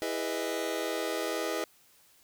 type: chord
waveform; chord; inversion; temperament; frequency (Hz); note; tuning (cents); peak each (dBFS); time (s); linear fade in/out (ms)
sawtooth; E major seventh; none; just; 329.6 / 412 / 494.4 / 618.1; E4 / G#4 / B4 / D#5; 0 / -14 / +2 / -12; -32; 0.02-1.64; 0
effects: white hiss -62 dBFS RMS until 2.23 s